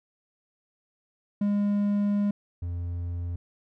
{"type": "tone pair in turn", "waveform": "triangle", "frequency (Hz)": [204.1, 86.81], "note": ["G#3", "F2"], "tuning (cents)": [-30, -10], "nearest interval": "octave + minor third", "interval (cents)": 1480, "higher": "first", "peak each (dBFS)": [-20, -27], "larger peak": "first", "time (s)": [[1.41, 2.31], [2.62, 3.36]], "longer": "first", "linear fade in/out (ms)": 5, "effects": []}